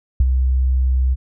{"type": "tone with ADSR envelope", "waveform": "sine", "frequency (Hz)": 64.4, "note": "C2", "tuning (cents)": -27, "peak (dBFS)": -8, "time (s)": [0.2, 1.16], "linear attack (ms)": 4, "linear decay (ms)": 35, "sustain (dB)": -5, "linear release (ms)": 32, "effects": []}